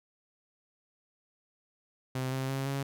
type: tone with pitch steps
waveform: sawtooth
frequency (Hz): 130 / 132.58 / 135.21 / 137.89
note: C3 / C3 / C#3 / C#3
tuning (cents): -11 / +23 / -43 / -9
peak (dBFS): -27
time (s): 2.15-2.83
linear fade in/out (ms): 5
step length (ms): 170
effects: none